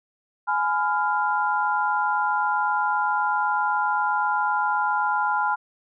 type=chord; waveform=sine; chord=F diminished; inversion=first; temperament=just; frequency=838.1 / 1005.8 / 1396.9 Hz; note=Ab5 / Cb6 / F6; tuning=+16 / +31 / 0 cents; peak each=-24 / -25 / -25 dBFS; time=0.47-5.56 s; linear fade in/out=20 ms; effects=none